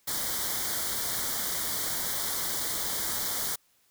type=band-stop noise; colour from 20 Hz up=white; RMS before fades=-31 dBFS; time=0.07-3.56 s; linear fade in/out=10 ms; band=2200 to 3100 Hz; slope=96 dB/octave; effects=white hiss -67 dBFS RMS until 3.9 s